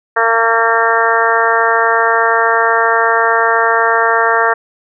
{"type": "harmonic tone", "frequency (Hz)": 228.2, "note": "A#3", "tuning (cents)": -37, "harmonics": [2, 3, 4, 5, 6, 7, 8], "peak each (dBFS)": [-17, -17, -17, -17, -17, -17, -17], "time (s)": [0.16, 4.54], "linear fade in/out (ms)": 10, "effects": []}